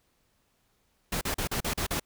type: noise bursts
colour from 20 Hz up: pink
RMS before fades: -30 dBFS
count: 7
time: 1.12-1.998 s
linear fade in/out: 5 ms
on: 92 ms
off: 39 ms
effects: pink hiss -71 dBFS RMS until 2.05 s